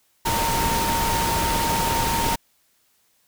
sine tone in noise, 920 Hz, A#5, 23 cents flat, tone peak -23 dBFS, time 0.25-2.36 s, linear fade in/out 10 ms, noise pink, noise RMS -24 dBFS, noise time 0.25-2.36 s, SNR -2 dB, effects white hiss -64 dBFS RMS until 3.27 s

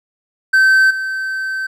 triangle tone with level steps, 1545 Hz, G6, 26 cents flat, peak -6 / -17 dBFS, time 0.53-1.67 s, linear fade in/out 10 ms, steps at 0.9 s, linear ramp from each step 10 ms, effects none

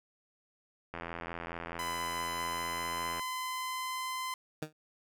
click train, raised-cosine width 0.5 ms, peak -24 dBFS, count 192, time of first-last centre 0.94-3.195 s, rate 84.7 Hz
sawtooth tone with pitch glide, 1009 to 1029 Hz, B5 to C6, +37 to -29 cents, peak -31 dBFS, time 1.79-4.34 s, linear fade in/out 2 ms, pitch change +34 cents, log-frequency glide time 1.96-4.09 s
15% pulse tone with exponential decay, 154.6 Hz, D#3, 11 cents flat, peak -26 dBFS, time 4.62-4.73 s, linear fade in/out 5 ms, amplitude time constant 22 ms
effects none

